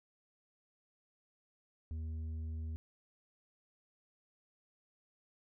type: tone with tanh clipping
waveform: sine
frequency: 79.8 Hz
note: D#2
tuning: 44 cents sharp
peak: -39 dBFS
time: 1.91-2.76 s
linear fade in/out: 0 ms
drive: 6 dB
effects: none